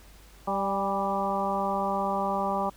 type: harmonic tone with a mistuned harmonic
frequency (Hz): 196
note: G3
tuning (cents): 0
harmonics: 1 / 2 / 3 / 4 / 5 / 6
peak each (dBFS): -33 / -36 / -32 / -30 / -32 / -33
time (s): 0.47-2.7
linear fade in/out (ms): 10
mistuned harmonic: 4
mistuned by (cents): +29
effects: added 50 Hz sine -51 dBFS peak until 2.76 s + pink hiss -55 dBFS RMS until 2.76 s